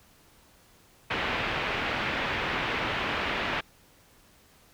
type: low-pass noise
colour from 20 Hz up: white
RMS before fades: -30 dBFS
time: 1.1-3.61 s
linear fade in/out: 10 ms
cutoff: 2800 Hz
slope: 24 dB/octave
effects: pink hiss -59 dBFS RMS until 4.73 s